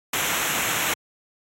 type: noise with comb filter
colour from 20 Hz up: pink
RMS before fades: -24 dBFS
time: 0.13-0.94 s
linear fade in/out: 5 ms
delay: 0.21 ms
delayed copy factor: -0.7
effects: high-pass 100 Hz 12 dB/octave + AAC 48 kbps